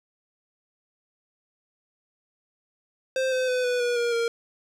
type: tone with pitch steps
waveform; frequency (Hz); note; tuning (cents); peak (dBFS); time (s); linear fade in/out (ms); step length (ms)
square; 523.3 / 513.1 / 503.1 / 493.4 / 483.8 / 474.4 / 465.1; C5 / C5 / B4 / B4 / B4 / A#4 / A#4; 0 / -34 / +32 / -2 / -36 / +30 / -4; -23; 3.16-4.28; 2; 160
effects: low-pass 7000 Hz 12 dB/octave + 9-bit